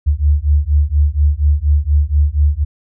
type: beating tone pair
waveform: sine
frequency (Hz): 71.5 / 75.7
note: D2 / D#2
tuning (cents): -46 / -47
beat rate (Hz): 4.2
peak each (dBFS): -13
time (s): 0.06-2.65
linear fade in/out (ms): 20
effects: none